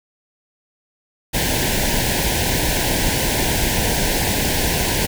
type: band-stop noise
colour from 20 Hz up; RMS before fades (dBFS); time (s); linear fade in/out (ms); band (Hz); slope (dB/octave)
pink; -19; 1.33-5.07; 20; 1000 to 1500; 96
effects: none